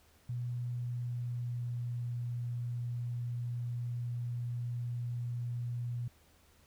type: tone with pitch glide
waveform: sine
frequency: 121.8 to 120.54 Hz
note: B2 to B2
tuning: -24 to -42 cents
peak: -34 dBFS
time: 0.29-6.08 s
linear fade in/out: 5 ms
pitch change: -18 cents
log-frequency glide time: 0.75-2.01 s
effects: added 78 Hz sine -67 dBFS peak until 6.66 s + pink hiss -66 dBFS RMS until 6.66 s